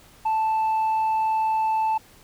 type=tone; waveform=sine; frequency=879 Hz; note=A5; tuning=2 cents flat; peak=-17 dBFS; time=0.25-1.98 s; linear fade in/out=10 ms; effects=tanh soft clip ceiling -19 dBFS + pink hiss -52 dBFS RMS until 2.23 s